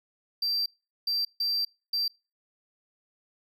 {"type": "tone bursts at uneven times", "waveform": "triangle", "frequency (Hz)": 4699, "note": "D8", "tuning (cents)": 0, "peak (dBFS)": -24, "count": 4, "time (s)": [[0.42, 0.66], [1.07, 1.25], [1.4, 1.65], [1.93, 2.08]], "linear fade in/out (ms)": 5, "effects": ["noise-tail reverb RT60 0.3 s tail -26 dB re dry"]}